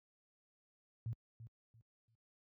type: tone with echo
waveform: sine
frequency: 113.8 Hz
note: A#2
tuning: 41 cents flat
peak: -37 dBFS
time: 1.06-1.13 s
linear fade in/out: 0 ms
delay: 340 ms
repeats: 3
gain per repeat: -12 dB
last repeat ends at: 2.15 s
effects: high-pass 60 Hz 12 dB/octave